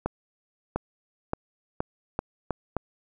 accelerating click train, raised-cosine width 1 ms, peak -12 dBFS, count 7, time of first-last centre 0.06-2.767 s, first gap 700 ms, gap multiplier 0.82, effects none

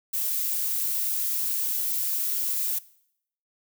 violet noise, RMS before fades -27 dBFS, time 0.13-2.79 s, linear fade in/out 10 ms, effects noise-tail reverb RT60 0.7 s tail -20 dB re dry

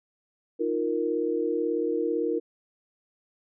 sine chord, Eb suspended second, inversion none, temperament equal, 311.1 / 349.2 / 466.2 Hz, Eb4 / F4 / Bb4, 0 / 0 / 0 cents, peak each -30 / -29 / -27 dBFS, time 0.59-2.4 s, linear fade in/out 20 ms, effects none

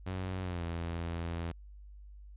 sawtooth tone with pitch glide, 93 to 84.3 Hz, F#2 to E2, +9 to +39 cents, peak -31 dBFS, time 0.06-1.52 s, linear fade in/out 10 ms, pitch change -170 cents, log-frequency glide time 0.42-0.63 s, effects added 50 Hz sine -48 dBFS peak until 2.36 s + resampled to 8000 Hz

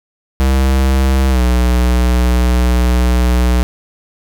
square tone with pitch glide, 66.1 to 61.32 Hz, C2 to B1, +18 to -12 cents, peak -10 dBFS, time 0.4-3.63 s, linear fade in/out 0 ms, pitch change -130 cents, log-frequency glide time 1.29-1.42 s, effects none

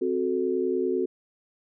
sine chord, F# diminished, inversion second, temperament equal, 261.6 / 370 / 440 Hz, C4 / F#4 / A4, 0 / 0 / 0 cents, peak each -30 / -25 / -29 dBFS, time 0.01-1.06 s, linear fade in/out 10 ms, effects none

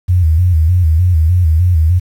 sine tone with vibrato, 84.5 Hz, E2, 43 cents sharp, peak -7 dBFS, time 0.08-2 s, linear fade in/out 20 ms, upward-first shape square, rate 3.3 Hz, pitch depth 110 cents each way, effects 7-bit

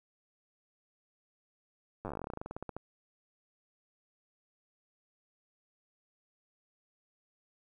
slowing click train, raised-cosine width 1 ms, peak -25 dBFS, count 24, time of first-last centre 2.05-2.766 s, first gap 9 ms, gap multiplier 1.1, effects 11-bit

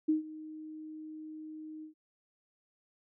sine tone with ADSR envelope, 311.1 Hz, D#4, in tune, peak -23 dBFS, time 0.08-1.94 s, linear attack 13 ms, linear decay 130 ms, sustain -19 dB, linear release 110 ms, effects none

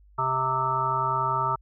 harmonic tone, 130.81 Hz, C3, in tune, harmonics 1 / 3 / 5 / 7 / 9 / 10, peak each -33 / -37 / -36 / -27 / -28 / -28 dBFS, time 0.18-1.56 s, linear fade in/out 10 ms, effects added 50 Hz sine -52 dBFS peak until 1.61 s

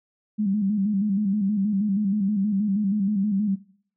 sine tone with vibrato, 202.7 Hz, G#3, 42 cents flat, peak -20 dBFS, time 0.38-3.56 s, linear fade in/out 20 ms, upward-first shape square, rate 6.3 Hz, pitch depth 77 cents each way, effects noise-tail reverb RT60 0.6 s tail -21 dB re dry

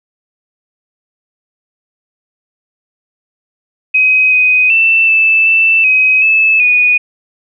sine tone with pitch steps, 2525 / 2505 / 2667 / 2636 / 2656 / 2530 / 2610 / 2470 Hz, D#7 / D#7 / E7 / E7 / E7 / D#7 / E7 / D#7, +25 / +11 / +20 / -1 / +12 / +28 / -18 / -13 cents, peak -6 dBFS, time 3.94-6.98 s, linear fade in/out 10 ms, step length 380 ms, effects none

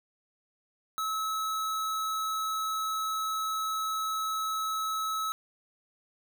square tone, 1295 Hz, E6, 31 cents flat, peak -30 dBFS, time 0.98-5.32 s, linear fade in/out 0 ms, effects none

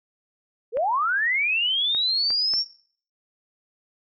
sine linear sweep, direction up, 414.3 to 5588 Hz, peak -20 dBFS, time 0.72-2.65 s, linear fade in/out 50 ms
clicks, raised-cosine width 0.5 ms, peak -22 dBFS, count 4, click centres 0.771 / 1.948 / 2.305 / 2.537 s
effects noise-tail reverb RT60 0.5 s tail -18 dB re dry

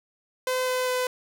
sawtooth tone with pitch steps, 511 / 507.8 / 504.5 Hz, C5 / B4 / B4, -41 / +48 / +37 cents, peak -20 dBFS, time 0.47-1.07 s, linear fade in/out 2 ms, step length 200 ms, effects none

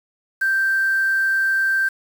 sine tone with quantisation, 1568 Hz, G6, in tune, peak -16 dBFS, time 0.41-1.89 s, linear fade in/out 10 ms, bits 6, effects none

